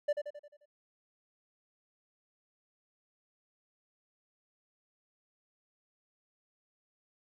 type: tone with echo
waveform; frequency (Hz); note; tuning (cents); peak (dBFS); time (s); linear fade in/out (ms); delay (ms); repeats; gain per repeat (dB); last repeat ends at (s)
triangle; 587.3; D5; 0; -24; 0.08-0.13; 10; 88; 6; -6; 0.658
effects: none